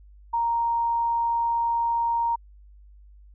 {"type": "tone", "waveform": "sine", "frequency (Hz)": 932.3, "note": "A#5", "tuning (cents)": 0, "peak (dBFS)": -21, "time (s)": [0.33, 2.36], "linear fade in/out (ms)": 10, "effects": ["added 50 Hz sine -47 dBFS peak until 3.34 s"]}